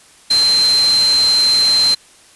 sine tone in noise, 4116 Hz, C8, 29 cents flat, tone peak -10 dBFS, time 0.3-1.95 s, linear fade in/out 10 ms, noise white, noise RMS -22 dBFS, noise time 0.3-1.95 s, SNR +9 dB, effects white hiss -46 dBFS RMS until 2.35 s + resampled to 24000 Hz

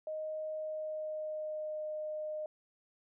sine tone with pitch glide, 622.3 to 613.7 Hz, D#5 to D#5, 0 to -24 cents, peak -36 dBFS, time 0.07-2.46 s, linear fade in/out 2 ms, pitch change -24 cents, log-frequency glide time 0.53-1.85 s, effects none

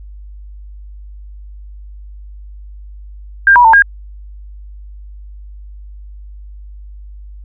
sine tone with pitch steps, 1596 / 971 / 898 / 1622 Hz, G6 / B5 / A5 / G#6, +31 / -30 / +35 / -41 cents, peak -3 dBFS, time 3.47-3.822 s, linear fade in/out 2 ms, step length 88 ms, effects added 50 Hz sine -30 dBFS peak until 7.44 s

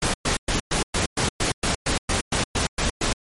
pink noise bursts, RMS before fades -22 dBFS, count 14, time 0.02-3.13 s, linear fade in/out 5 ms, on 120 ms, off 110 ms, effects MP3 48 kbps

